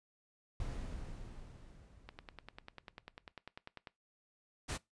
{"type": "noise with exponential decay", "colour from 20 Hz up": "brown", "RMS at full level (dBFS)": -39, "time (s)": [0.6, 3.32], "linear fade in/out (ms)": 2, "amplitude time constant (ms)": 590}
{"type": "click train", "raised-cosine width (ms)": 0.3, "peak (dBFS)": -31, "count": 19, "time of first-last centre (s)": [2.09, 3.872], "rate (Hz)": 10.1}
{"type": "noise", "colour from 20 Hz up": "pink", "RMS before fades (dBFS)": -40, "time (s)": [4.68, 4.78], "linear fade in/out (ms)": 20}
{"effects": ["noise-tail reverb RT60 0.2 s tail -21 dB re dry", "resampled to 22050 Hz"]}